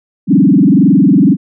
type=tone with frequency modulation; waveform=sine; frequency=233.1 Hz; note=A#3; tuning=in tune; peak=-4 dBFS; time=0.27-1.37 s; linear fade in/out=50 ms; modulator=21.8 Hz; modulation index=3; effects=none